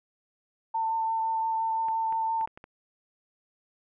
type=tone with vibrato; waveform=sine; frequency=896 Hz; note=A5; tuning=31 cents sharp; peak=-25 dBFS; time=0.74-2.46 s; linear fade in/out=10 ms; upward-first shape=sine; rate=5.8 Hz; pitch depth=11 cents each way
type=clicks; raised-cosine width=0.5 ms; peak=-30 dBFS; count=6; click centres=1.885 / 2.125 / 2.411 / 2.475 / 2.575 / 2.641 s
effects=none